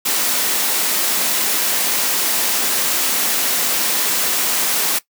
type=high-pass noise; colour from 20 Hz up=white; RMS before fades=-18 dBFS; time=0.05-4.99 s; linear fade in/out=10 ms; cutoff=190 Hz; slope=24 dB/octave; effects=noise-tail reverb RT60 0.1 s tail -18 dB re dry

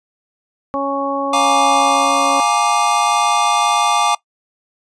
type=harmonic tone; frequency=277.2 Hz; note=C#4; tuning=in tune; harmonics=1 / 2 / 3 / 4; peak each=-23 / -21 / -24 / -22 dBFS; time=0.74-2.4 s; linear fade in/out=0 ms
type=chord; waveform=square; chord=Bb dominant seventh; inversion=second; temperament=equal with one note detuned; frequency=704.9 / 830.6 / 932.3 / 1174.7 Hz; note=F5 / Ab5 / Bb5 / D6; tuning=+16 / 0 / 0 / 0 cents; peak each=-22 / -18 / -22 / -17 dBFS; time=1.33-4.15 s; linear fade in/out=5 ms
effects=noise-tail reverb RT60 0.1 s tail -20 dB re dry + resampled to 22050 Hz

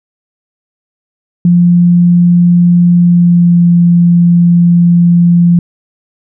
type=tone with pitch glide; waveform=sine; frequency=174.61 to 172.8 Hz; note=F3 to F3; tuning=0 to -18 cents; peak=-3 dBFS; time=1.45-5.59 s; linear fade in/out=2 ms; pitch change=-18 cents; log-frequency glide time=2.95-3.67 s; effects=none

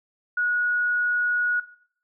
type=tone; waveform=sine; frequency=1456 Hz; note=F#6; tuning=28 cents flat; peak=-21 dBFS; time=0.37-1.6 s; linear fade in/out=5 ms; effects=noise-tail reverb RT60 0.6 s tail -17 dB re dry

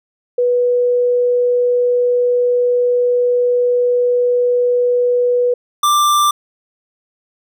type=tone pair in turn; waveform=sine / square; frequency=490 / 1181.4 Hz; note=B4 / D6; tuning=-14 / +10 cents; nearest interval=octave + minor third; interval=1524 cents; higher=second; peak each=-11 dBFS; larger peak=neither; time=0.38-5.54 / 5.83-6.31 s; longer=first; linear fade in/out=5 ms; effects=none

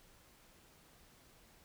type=silence; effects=pink hiss -64 dBFS RMS until 1.64 s

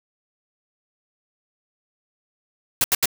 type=noise bursts; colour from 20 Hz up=white; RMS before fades=-18 dBFS; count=3; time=2.81-3.057 s; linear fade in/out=2 ms; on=31 ms; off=77 ms; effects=none

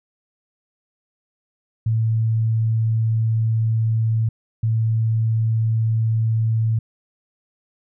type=tone bursts at uneven times; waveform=sine; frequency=112 Hz; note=A2; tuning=31 cents sharp; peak=-16 dBFS; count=2; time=1.86-4.29 / 4.63-6.79 s; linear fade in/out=5 ms; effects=none

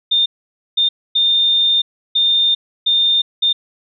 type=tone bursts at uneven times; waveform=sine; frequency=3623 Hz; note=A7; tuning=50 cents sharp; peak=-11 dBFS; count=6; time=0.11-0.26 / 0.77-0.89 / 1.15-1.82 / 2.15-2.55 / 2.86-3.22 / 3.42-3.53 s; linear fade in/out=10 ms; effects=none

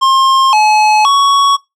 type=tone with pitch steps; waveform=square; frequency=1065 / 854 / 1116 Hz; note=C6 / G#5 / C#6; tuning=+30 / +48 / +11 cents; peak=-7 dBFS; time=0.01-1.57 s; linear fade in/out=20 ms; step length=520 ms; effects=noise-tail reverb RT60 0.2 s tail -22 dB re dry + low-pass 6000 Hz 12 dB/octave

